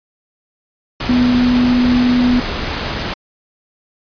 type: tone in noise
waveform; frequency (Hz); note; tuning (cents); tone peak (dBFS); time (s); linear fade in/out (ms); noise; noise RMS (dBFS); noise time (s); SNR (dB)
sine; 246.9; B3; 0; -10; 1.09-2.4; 5; pink; -21; 1-3.14; +8
effects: resampled to 11025 Hz